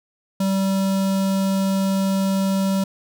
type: tone with notch filter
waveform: square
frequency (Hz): 193.4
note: G3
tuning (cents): -23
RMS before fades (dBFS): -20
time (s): 0.4-2.84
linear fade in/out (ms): 5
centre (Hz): 2000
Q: 1.3
effects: none